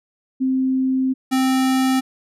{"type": "tone pair in turn", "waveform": ["sine", "square"], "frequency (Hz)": [261.6, 261.6], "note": ["C4", "C4"], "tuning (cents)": [0, 0], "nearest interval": "unison", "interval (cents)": 0, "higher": "neither", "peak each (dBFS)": -16, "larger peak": "neither", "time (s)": [[0.4, 1.14], [1.31, 2.01]], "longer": "first", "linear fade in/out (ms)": 20, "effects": ["resampled to 32000 Hz"]}